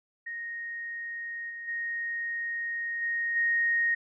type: tone with level steps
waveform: sine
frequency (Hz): 1864.7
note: A#6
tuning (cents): 0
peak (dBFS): -34 / -37 / -30 / -27 / -23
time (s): 0.26-3.95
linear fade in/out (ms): 10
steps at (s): 1.49 / 1.67 / 3.01 / 3.35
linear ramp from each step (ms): 20
effects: none